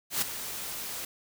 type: noise with ADSR envelope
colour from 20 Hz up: white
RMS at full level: -26 dBFS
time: 0.1-1.05 s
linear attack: 120 ms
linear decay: 7 ms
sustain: -11 dB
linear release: 3 ms
effects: none